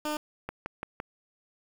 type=tone; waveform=15% pulse; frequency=301.9 Hz; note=D4; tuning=48 cents sharp; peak=-23 dBFS; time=0.05-0.17 s; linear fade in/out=2 ms
type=click train; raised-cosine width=0.5 ms; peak=-19 dBFS; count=4; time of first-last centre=0.49-1.001 s; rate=5.87 Hz
effects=8-bit